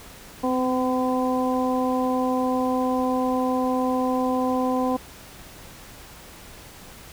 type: harmonic tone with a mistuned harmonic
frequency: 254.5 Hz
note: C4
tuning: 48 cents flat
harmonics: 1 / 2 / 3 / 4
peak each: -23 / -26 / -28 / -29 dBFS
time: 0.43-4.97 s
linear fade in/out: 10 ms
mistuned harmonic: 1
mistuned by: +18 cents
effects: pink hiss -44 dBFS RMS until 7.12 s